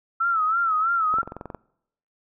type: tone with vibrato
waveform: sine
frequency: 1318.5 Hz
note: E6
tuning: in tune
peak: -19 dBFS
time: 0.2-1.22 s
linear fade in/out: 10 ms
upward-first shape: sine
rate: 3.1 Hz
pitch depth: 96 cents each way
type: click train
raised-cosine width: 1 ms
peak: -20 dBFS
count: 10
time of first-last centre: 1.14-1.547 s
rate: 22.1 Hz
effects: noise-tail reverb RT60 0.8 s tail -24 dB re dry